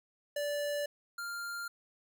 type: tone pair in turn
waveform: square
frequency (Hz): 582 / 1397.1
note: D5 / F6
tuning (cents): -16 / 0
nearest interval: octave + minor third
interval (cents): 1516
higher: second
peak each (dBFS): -33 / -38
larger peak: first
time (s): 0.36-0.86 / 1.18-1.68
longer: neither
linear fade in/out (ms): 5
effects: none